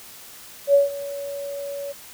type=tone with ADSR envelope; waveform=sine; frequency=564 Hz; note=C#5; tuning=30 cents sharp; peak=-10 dBFS; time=0.67-1.93 s; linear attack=71 ms; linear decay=150 ms; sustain=-18 dB; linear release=19 ms; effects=white hiss -43 dBFS RMS until 2.13 s